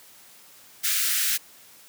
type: high-pass noise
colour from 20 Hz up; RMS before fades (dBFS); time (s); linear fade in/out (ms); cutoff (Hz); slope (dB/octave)
white; -24; 0.83-1.38; 20; 1400; 48
effects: white hiss -51 dBFS RMS until 1.88 s + high-pass 100 Hz 12 dB/octave